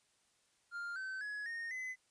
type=tone with pitch steps; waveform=triangle; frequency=1400 / 1535.6 / 1684.2 / 1847.3 / 2026 Hz; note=F6 / G6 / G#6 / A#6 / B6; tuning=+4 / -36 / +24 / -16 / +44 cents; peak=-38 dBFS; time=0.71-1.96 s; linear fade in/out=50 ms; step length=250 ms; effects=white hiss -74 dBFS RMS until 2.1 s + resampled to 22050 Hz